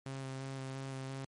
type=tone with vibrato; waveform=sawtooth; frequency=133.8 Hz; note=C3; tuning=39 cents sharp; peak=-36 dBFS; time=0.06-1.25 s; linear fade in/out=2 ms; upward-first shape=square; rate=2.9 Hz; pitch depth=12 cents each way; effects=MP3 48 kbps